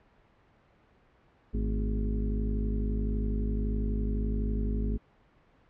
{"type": "harmonic tone with a mistuned harmonic", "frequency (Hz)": 51.91, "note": "G#1", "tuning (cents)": 0, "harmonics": [1, 2, 3, 4, 5, 6, 7, 8], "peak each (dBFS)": [-28, -38, -41, -35, -40, -48, -48, -42], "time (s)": [1.53, 4.98], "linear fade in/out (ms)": 20, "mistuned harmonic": 4, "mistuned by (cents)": 84, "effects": ["pink hiss -63 dBFS RMS until 5.69 s", "low-pass 2000 Hz 12 dB/octave"]}